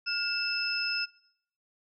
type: tone cluster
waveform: sine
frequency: 1424 / 2652 / 5180 Hz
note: F6 / E7 / E8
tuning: +33 / +10 / -31 cents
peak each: -34 / -33 / -31 dBFS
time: 0.06-1.06 s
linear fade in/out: 20 ms
effects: noise-tail reverb RT60 0.7 s tail -22 dB re dry